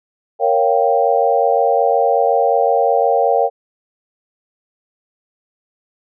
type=chord; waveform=sine; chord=G half-diminished seventh; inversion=first; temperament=equal; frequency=466.2 / 554.4 / 698.5 / 784 Hz; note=Bb4 / Db5 / F5 / G5; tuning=0 / 0 / 0 / 0 cents; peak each=-17 dBFS; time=0.39-3.5 s; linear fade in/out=50 ms; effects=none